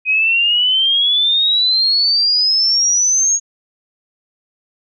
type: exponential sweep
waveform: sine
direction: up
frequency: 2504 to 6645 Hz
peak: -11 dBFS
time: 0.05-3.4 s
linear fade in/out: 50 ms
effects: none